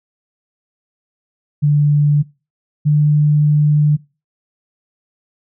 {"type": "tone pair in turn", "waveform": "sine", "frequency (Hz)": [146.83, 149.05], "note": ["D3", "D3"], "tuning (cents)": [0, 26], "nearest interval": "unison", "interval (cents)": 26, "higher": "second", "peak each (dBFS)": [-9, -9], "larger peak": "neither", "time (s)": [[1.62, 2.23], [2.85, 3.97]], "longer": "second", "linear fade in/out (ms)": 20, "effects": ["noise-tail reverb RT60 0.3 s tail -22 dB re dry"]}